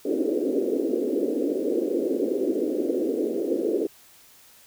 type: band-pass noise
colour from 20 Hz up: pink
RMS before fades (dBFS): -25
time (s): 0.05-3.87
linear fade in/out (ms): 5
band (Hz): 270 to 500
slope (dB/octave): 48
effects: white hiss -53 dBFS RMS until 4.66 s